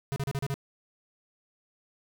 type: tone bursts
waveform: square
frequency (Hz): 138.59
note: C#3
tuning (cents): 0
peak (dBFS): -29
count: 6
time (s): 0.12-0.541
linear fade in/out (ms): 0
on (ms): 41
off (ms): 35
effects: none